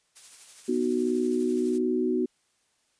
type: noise with tremolo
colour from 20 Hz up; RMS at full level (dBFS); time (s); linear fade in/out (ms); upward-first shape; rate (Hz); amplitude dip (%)
blue; -44; 0.15-1.79; 20; sine; 12; 35
type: chord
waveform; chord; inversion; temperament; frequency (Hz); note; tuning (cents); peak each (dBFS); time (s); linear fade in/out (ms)
sine; B major; none; equal with one note detuned; 246.9 / 308.6 / 370; B3 / D#4 / F#4; 0 / -14 / 0; -27 / -30 / -26; 0.68-2.26; 10
effects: white hiss -70 dBFS RMS until 2.99 s + resampled to 22050 Hz